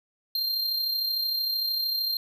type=tone with amplitude modulation; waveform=square; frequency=4183 Hz; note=C8; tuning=1 cent flat; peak=-24 dBFS; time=0.35-2.17 s; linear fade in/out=2 ms; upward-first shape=sine; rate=33.2 Hz; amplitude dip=40%; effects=11-bit